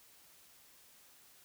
silence, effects white hiss -62 dBFS RMS until 1.44 s

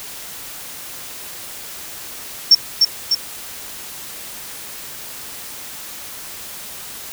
sine tone with echo, 5470 Hz, F8, 37 cents flat, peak -4 dBFS, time 2.51-2.55 s, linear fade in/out 5 ms, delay 300 ms, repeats 2, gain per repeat -4 dB, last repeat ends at 3.15 s, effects white hiss -33 dBFS RMS until 7.12 s

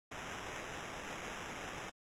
white noise with sample-and-hold, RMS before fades -45 dBFS, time 0.11-1.9 s, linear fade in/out 10 ms, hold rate 4410 Hz, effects low-pass 8000 Hz 12 dB/octave + AAC 64 kbps

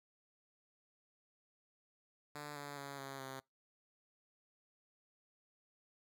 5% pulse tone with pitch steps, 147.3 / 143.69 / 140.16 / 136.72 / 133.37 Hz, D3 / D3 / C#3 / C#3 / C3, +6 / -37 / +19 / -24 / +34 cents, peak -34 dBFS, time 2.35-3.4 s, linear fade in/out 5 ms, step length 210 ms, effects noise-tail reverb RT60 0.2 s tail -25 dB re dry

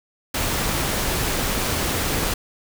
pink noise, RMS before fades -23 dBFS, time 0.34-2.34 s, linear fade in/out 5 ms, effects none

